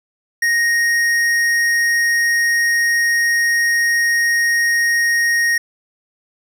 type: tone with tanh clipping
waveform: sine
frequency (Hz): 1867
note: A#6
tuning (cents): +2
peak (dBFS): -15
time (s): 0.42-5.58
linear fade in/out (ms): 5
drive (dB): 14
effects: none